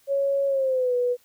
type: tone with pitch glide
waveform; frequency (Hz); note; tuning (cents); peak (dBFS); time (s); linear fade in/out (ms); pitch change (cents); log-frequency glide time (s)
sine; 554.4 to 491.1; C#5 to B4; 0 to -10; -20; 0.07-1.17; 50; -210; 0.47-0.95
effects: white hiss -61 dBFS RMS until 1.24 s